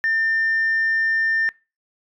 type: tone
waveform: sine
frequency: 1800 Hz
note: A6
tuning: 39 cents sharp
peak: -16 dBFS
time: 0.04-1.49 s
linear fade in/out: 0 ms
effects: noise-tail reverb RT60 0.3 s tail -25 dB re dry + tanh soft clip ceiling -14 dBFS